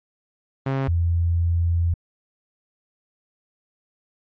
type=tone pair in turn; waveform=sawtooth / sine; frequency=134.9 / 84.98 Hz; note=C#3 / F2; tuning=-47 / -47 cents; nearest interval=minor sixth; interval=800 cents; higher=first; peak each=-17 dBFS; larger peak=neither; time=0.66-0.88 / 0.88-1.94 s; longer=second; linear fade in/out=5 ms; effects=low-pass 2000 Hz 12 dB/octave + MP3 64 kbps